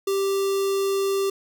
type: tone with notch filter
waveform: square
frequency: 392 Hz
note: G4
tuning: in tune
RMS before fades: -23 dBFS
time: 0.07-1.3 s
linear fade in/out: 5 ms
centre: 1800 Hz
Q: 1.2
effects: none